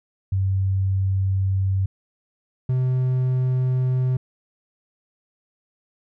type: tone pair in turn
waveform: sine / triangle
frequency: 96 / 128.14 Hz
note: G2 / C3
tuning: -36 / -36 cents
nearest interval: perfect fourth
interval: 500 cents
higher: second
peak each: -18 / -16 dBFS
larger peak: second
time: 0.32-1.86 / 2.69-4.17 s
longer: first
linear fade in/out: 5 ms
effects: none